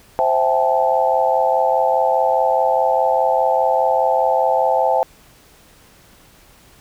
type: chord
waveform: sine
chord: A minor seventh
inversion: first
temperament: equal with one note detuned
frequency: 523.3 / 659.3 / 784 / 868.9 Hz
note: C5 / E5 / G5 / A5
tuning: 0 / 0 / 0 / -22 cents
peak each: -19 dBFS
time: 0.19-5.03 s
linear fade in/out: 0 ms
effects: pink hiss -49 dBFS RMS until 6.8 s